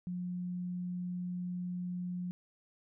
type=tone; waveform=sine; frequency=178.9 Hz; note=F3; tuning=42 cents sharp; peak=-35 dBFS; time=0.07-2.31 s; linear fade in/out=0 ms; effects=none